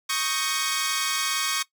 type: chord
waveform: 10% pulse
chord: Eb dominant seventh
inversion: third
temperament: equal with one note detuned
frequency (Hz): 1108.7 / 1251 / 1568 / 1864.7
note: Db6 / Eb6 / G6 / Bb6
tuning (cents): 0 / +9 / 0 / 0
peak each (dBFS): -18 / -23 / -23 / -23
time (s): 0.09-1.63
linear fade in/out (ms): 10
effects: noise-tail reverb RT60 0.1 s tail -18 dB re dry